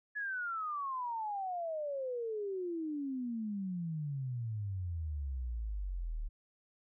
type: exponential sweep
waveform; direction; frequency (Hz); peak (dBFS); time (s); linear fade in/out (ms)
sine; down; 1716 to 36.22; -35; 0.15-6.29; 20
effects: none